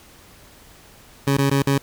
20% pulse tone with dropouts, 138.59 Hz, C#3, in tune, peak -11 dBFS, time 1.27-1.78 s, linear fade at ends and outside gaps 5 ms, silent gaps 1.371-1.384 / 1.498-1.512 / 1.624-1.669 s, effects pink hiss -48 dBFS RMS until 1.82 s

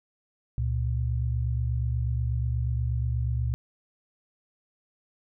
sine tone pair together, 69.7 / 118 Hz, C#2 / A#2, +10 / +22 cents, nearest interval major sixth, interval 912 cents, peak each -27 dBFS, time 0.58-3.54 s, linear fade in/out 0 ms, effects none

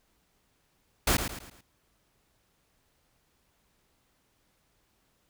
pink noise with echo, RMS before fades -24 dBFS, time 1.07-1.17 s, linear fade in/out 5 ms, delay 110 ms, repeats 4, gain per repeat -8 dB, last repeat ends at 1.61 s, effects pink hiss -71 dBFS RMS until 5.29 s

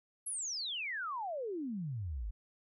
sine exponential sweep, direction down, 11370 to 46.25 Hz, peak -36 dBFS, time 0.26-2.31 s, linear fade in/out 10 ms, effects none

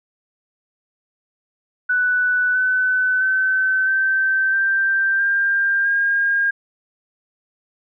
sine tone with pitch steps, 1488 / 1508.8 / 1529.8 / 1551.2 / 1572.8 / 1594.8 / 1617.1 Hz, F#6 / F#6 / G6 / G6 / G6 / G6 / G#6, +9 / +33 / -43 / -19 / +5 / +29 / -47 cents, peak -15 dBFS, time 1.89-6.51 s, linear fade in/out 10 ms, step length 660 ms, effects none

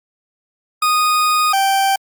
40% pulse tone pair in turn, 1239 / 780.5 Hz, D#6 / G5, -8 / -8 cents, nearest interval minor sixth, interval 800 cents, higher first, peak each -12 dBFS, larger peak neither, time 0.82-1.53 / 1.53-1.96 s, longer first, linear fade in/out 5 ms, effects Opus 48 kbps

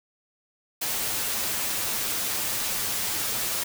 white noise with comb filter, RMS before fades -28 dBFS, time 0.81-3.64 s, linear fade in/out 10 ms, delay 9.3 ms, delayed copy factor +0.55, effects none

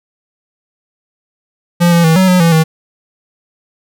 square tone with pitch steps, 173.1 / 170.3 / 161.3 / 187.6 / 182 / 167.2 / 159.7 Hz, F3 / F3 / E3 / F#3 / F#3 / E3 / D#3, -15 / -43 / -37 / +24 / -28 / +25 / +45 cents, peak -7 dBFS, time 1.8-2.64 s, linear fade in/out 20 ms, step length 120 ms, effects none

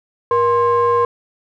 triangle ring-modulated tone, 288.7 Hz, D4, 30 cents flat, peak -7 dBFS, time 0.31-1.05 s, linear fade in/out 2 ms, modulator 764 Hz, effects none

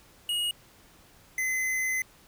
square tone pair in turn, 2882 / 2042 Hz, F#7 / C7, -46 / -43 cents, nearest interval tritone, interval 597 cents, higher first, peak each -27 dBFS, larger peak neither, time 0.29-0.51 / 1.38-2.02 s, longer second, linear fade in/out 2 ms, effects pink hiss -57 dBFS RMS until 2.27 s

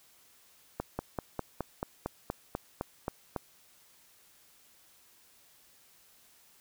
slowing click train, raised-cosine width 1 ms, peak -18 dBFS, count 12, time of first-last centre 0.8-3.362 s, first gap 190 ms, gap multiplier 1.04, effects white hiss -62 dBFS RMS until 6.6 s

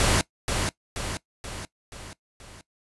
pink noise with echo, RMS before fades -21 dBFS, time 0-0.21 s, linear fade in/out 0 ms, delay 480 ms, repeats 5, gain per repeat -5 dB, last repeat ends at 2.61 s, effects noise-tail reverb RT60 0.1 s tail -19 dB re dry + resampled to 24000 Hz

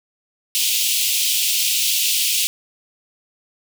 pink high-pass noise, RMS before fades -19 dBFS, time 0.55-2.47 s, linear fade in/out 0 ms, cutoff 2600 Hz, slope 48 dB/octave, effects none

